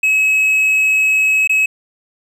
triangle tone with dropouts, 2566 Hz, E7, 47 cents flat, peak -9 dBFS, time 0.03-1.66 s, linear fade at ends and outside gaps 5 ms, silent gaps 1.475-1.494 s, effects none

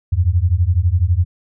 sine beating tone pair, 82.41 / 94.41 Hz, E2 / F#2, 0 / +35 cents, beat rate 12 Hz, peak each -15 dBFS, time 0.12-1.25 s, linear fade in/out 10 ms, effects none

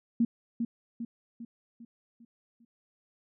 sine tone with echo, 233.1 Hz, A#3, in tune, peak -21 dBFS, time 0.2-0.25 s, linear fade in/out 5 ms, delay 400 ms, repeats 6, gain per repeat -6 dB, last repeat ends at 2.65 s, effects none

